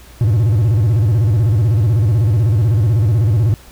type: tone with vibrato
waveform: triangle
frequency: 108.8 Hz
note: A2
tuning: 19 cents flat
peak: -8 dBFS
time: 0.21-3.54 s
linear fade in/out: 0 ms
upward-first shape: square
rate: 16 Hz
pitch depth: 180 cents each way
effects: added 60 Hz sine -41 dBFS peak until 3.71 s + pink hiss -43 dBFS RMS until 3.71 s